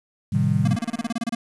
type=chord; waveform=sine; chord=A half-diminished seventh; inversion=none; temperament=equal; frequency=110 / 130.81 / 155.56 / 196 Hz; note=A2 / C3 / Eb3 / G3; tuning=0 / 0 / 0 / 0 cents; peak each=-23 dBFS; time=0.32-0.76 s; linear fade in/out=10 ms
type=click train; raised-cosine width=0.5 ms; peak=-32 dBFS; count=118; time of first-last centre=0.35-1.115 s; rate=153 Hz
type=tone bursts; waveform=square; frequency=231.9 Hz; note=A#3; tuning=9 cents flat; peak=-23 dBFS; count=13; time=0.65-1.35 s; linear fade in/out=5 ms; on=28 ms; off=28 ms
effects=resampled to 24000 Hz + 8-bit